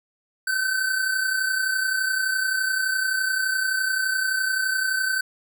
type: tone pair together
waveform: square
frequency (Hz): 1506.3 / 1538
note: F#6 / G6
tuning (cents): +31 / -33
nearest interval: unison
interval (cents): 36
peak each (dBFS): -30 / -23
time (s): 0.47-5.21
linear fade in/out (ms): 5
effects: none